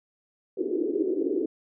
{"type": "band-pass noise", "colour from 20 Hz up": "pink", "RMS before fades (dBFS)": -27, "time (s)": [0.57, 1.46], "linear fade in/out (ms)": 5, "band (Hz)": [310, 410], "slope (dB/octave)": 48, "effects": []}